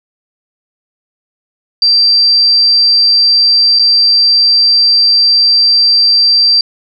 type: tone with dropouts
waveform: sine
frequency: 4699 Hz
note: D8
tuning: in tune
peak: -5 dBFS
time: 1.82-6.61 s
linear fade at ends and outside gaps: 2 ms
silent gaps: 3.789-3.794 s
effects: none